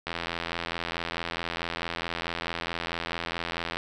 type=click train; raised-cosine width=0.3 ms; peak=-14 dBFS; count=314; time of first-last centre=0.07-3.77 s; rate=84.6 Hz; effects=none